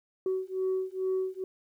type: beating tone pair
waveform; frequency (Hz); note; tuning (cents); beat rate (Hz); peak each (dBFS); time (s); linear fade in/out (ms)
sine; 375 / 377.3; F#4 / F#4; +23 / +34; 2.3; -30; 0.26-1.44; 2
effects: tanh soft clip ceiling -23 dBFS + 11-bit